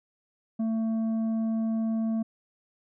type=tone with tanh clipping; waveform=sine; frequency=223.5 Hz; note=A3; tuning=27 cents sharp; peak=-26 dBFS; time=0.59-2.23 s; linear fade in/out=10 ms; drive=6 dB; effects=none